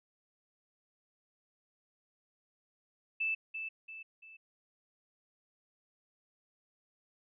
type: tone with echo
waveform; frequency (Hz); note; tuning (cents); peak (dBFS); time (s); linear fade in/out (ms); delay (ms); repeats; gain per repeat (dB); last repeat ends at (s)
sine; 2637; E7; 0; -30; 3.2-3.35; 10; 340; 3; -7; 4.37
effects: none